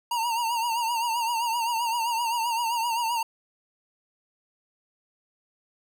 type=tone with vibrato; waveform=square; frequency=930 Hz; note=A#5; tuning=4 cents flat; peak=-25 dBFS; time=0.11-3.23 s; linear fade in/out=5 ms; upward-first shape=triangle; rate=7.7 Hz; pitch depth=84 cents each way; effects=none